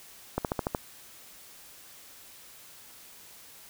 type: slowing click train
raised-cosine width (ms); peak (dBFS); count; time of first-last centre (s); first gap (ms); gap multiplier
1; -13; 6; 0.38-0.748; 68; 1.04
effects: white hiss -51 dBFS RMS until 3.69 s